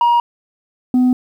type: tone pair in turn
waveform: sine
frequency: 950 / 251.6 Hz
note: A#5 / B3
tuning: +33 / +32 cents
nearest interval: octave + major seventh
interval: 2301 cents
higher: first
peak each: -7 dBFS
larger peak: neither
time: 0.01-0.2 / 0.94-1.13 s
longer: neither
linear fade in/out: 2 ms
effects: tanh soft clip ceiling -9 dBFS + 8-bit